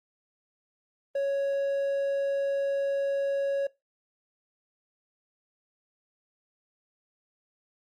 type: tone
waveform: triangle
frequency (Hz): 555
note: C#5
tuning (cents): +2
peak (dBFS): -23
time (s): 1.15-3.67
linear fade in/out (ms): 5
effects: noise-tail reverb RT60 0.2 s tail -20 dB re dry + Opus 32 kbps